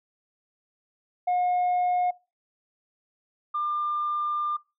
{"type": "tone pair in turn", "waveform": "sine", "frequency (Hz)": [720, 1197.3], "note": ["F#5", "D6"], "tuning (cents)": [-47, 33], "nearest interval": "major sixth", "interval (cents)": 880, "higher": "second", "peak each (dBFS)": [-19, -24], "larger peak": "first", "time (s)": [[1.27, 2.11], [3.54, 4.57]], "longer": "second", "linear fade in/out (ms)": 10, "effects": ["noise-tail reverb RT60 0.3 s tail -25 dB re dry", "tanh soft clip ceiling -20 dBFS"]}